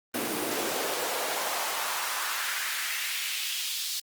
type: noise with high-pass filter sweep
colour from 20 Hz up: pink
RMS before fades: -31 dBFS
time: 0.14-4 s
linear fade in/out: 5 ms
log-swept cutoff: 270 to 4100 Hz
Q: 1.7
effects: Opus 32 kbps